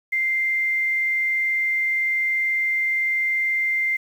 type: tone with quantisation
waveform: sine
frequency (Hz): 2093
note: C7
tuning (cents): 0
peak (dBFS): -19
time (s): 0.12-3.97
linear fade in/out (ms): 10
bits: 8
effects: none